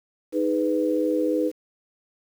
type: chord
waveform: sine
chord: G# minor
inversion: second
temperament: just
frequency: 311.5 / 415.3 / 498.4 Hz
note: D#4 / G#4 / B4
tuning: +2 / 0 / +16 cents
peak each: -23 / -28 / -24 dBFS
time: 0.32-1.52 s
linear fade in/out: 50 ms
effects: 8-bit